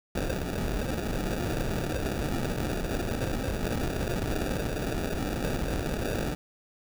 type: noise with sample-and-hold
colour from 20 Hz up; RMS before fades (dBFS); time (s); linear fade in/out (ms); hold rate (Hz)
pink; -30; 0.15-6.35; 5; 1050
effects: none